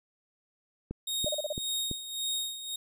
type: click train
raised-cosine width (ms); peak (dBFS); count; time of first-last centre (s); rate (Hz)
3; -22; 4; 0.91-1.913; 2.99
type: tone with tremolo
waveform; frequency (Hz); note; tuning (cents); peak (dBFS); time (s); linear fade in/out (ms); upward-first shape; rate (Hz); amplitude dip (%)
sawtooth; 3729; A#7; 0; -26; 1.07-2.76; 5; sine; 1.8; 70
type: tone bursts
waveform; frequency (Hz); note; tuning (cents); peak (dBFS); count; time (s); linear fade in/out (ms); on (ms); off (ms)
sine; 601; D5; +40; -28; 5; 1.26-1.527; 5; 27; 33
effects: none